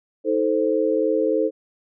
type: chord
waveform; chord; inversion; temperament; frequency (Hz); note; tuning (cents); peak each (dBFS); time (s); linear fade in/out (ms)
sine; A diminished; second; equal with one note detuned; 316.9 / 440 / 523.3; Eb4 / A4 / C5; +32 / 0 / 0; -23 / -21 / -22; 0.24-1.51; 50
effects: none